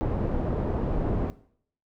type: low-pass noise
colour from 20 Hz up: pink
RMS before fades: -27 dBFS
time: 0.01-1.3 s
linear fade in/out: 0 ms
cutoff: 580 Hz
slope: 12 dB/octave
effects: noise-tail reverb RT60 0.6 s tail -18 dB re dry